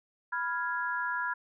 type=chord; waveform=sine; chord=F diminished; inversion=second; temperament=equal; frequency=987.8 / 1396.9 / 1661.2 Hz; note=Cb6 / F6 / Ab6; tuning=0 / 0 / 0 cents; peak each=-34 dBFS; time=0.32-1.34 s; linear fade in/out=10 ms; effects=none